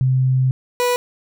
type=tone pair in turn; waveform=sine / 30% pulse; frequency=130 / 490.8 Hz; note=C3 / B4; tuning=-11 / -11 cents; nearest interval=octave + major seventh; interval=2300 cents; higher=second; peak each=-13 dBFS; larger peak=neither; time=0.01-0.51 / 0.8-0.96 s; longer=first; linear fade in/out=0 ms; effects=none